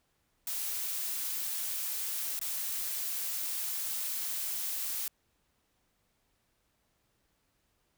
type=noise with dropouts; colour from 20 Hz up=blue; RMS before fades=-35 dBFS; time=0.47-5.08 s; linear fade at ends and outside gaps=2 ms; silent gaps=2.392-2.413 s; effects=pink hiss -75 dBFS RMS until 7.97 s